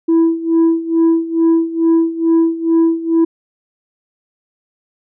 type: tone with tremolo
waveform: sine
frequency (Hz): 329.6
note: E4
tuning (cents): 0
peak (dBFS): -5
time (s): 0.08-3.25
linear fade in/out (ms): 10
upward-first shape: sine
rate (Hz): 2.3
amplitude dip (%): 85
effects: tanh soft clip ceiling -7 dBFS